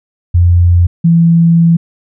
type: tone pair in turn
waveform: sine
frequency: 87.31 / 167.51 Hz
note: F2 / E3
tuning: 0 / +28 cents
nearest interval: major seventh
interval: 1128 cents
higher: second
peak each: -4 dBFS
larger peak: neither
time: 0.34-0.87 / 1.04-1.77 s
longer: second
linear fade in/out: 10 ms
effects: none